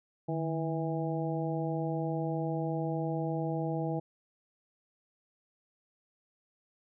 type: harmonic tone with a mistuned harmonic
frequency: 163.2 Hz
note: E3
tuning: 17 cents flat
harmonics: 1 / 2 / 3 / 4 / 5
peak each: -33 / -36 / -38 / -39 / -40 dBFS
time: 0.28-4 s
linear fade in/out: 10 ms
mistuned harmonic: 1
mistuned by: -94 cents
effects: none